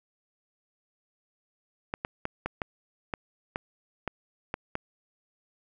clicks, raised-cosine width 0.5 ms, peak -15 dBFS, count 10, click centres 1.939 / 2.049 / 2.254 / 2.46 / 2.618 / 3.138 / 3.559 / 4.077 / 4.541 / 4.754 s, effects none

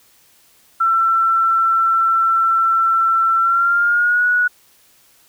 sine tone with pitch glide, 1343 to 1464.6 Hz, E6 to F#6, +32 to -18 cents, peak -12 dBFS, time 0.8-4.48 s, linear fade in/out 10 ms, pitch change +150 cents, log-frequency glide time 3.37-4.25 s, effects white hiss -53 dBFS RMS until 5.28 s

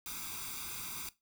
white noise with comb filter, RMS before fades -42 dBFS, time 0.06-1.09 s, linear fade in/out 2 ms, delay 0.83 ms, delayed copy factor +1, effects noise-tail reverb RT60 0.2 s tail -17 dB re dry

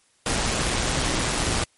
pink noise with amplitude modulation, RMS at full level -22 dBFS, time 0.26-1.64 s, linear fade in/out 2 ms, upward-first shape sine, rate 121 Hz, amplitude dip 40%, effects white hiss -62 dBFS RMS until 1.77 s + MP3 48 kbps

